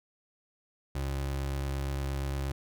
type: tone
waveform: 30% pulse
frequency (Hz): 68.6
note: C#2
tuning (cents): -17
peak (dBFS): -28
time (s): 0.95-2.52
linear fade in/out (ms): 5
effects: none